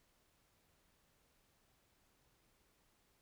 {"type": "silence", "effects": ["pink hiss -75 dBFS RMS until 3.21 s"]}